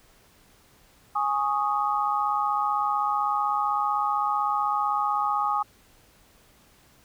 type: chord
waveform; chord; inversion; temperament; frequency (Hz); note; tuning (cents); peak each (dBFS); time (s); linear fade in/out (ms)
sine; Ab suspended fourth; none; equal; 830.6 / 1108.7 / 1244.5; Ab5 / Db6 / Eb6; 0 / 0 / 0; -26 / -29 / -26; 1.15-5.63; 10
effects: pink hiss -58 dBFS RMS until 7.04 s